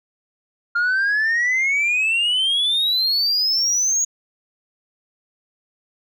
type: exponential sweep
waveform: sine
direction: up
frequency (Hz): 1396.9 to 6740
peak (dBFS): -14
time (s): 0.75-4.05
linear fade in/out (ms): 10
effects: tanh soft clip ceiling -15 dBFS